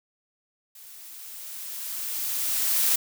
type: noise with level ramp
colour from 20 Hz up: blue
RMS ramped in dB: -47 to -21 dBFS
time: 0.75-2.96 s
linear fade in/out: 5 ms
effects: none